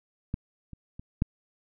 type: clicks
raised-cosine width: 5 ms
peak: -17 / -30 / -28 / -11 dBFS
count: 4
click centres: 0.341 / 0.733 / 0.995 / 1.221 s
effects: none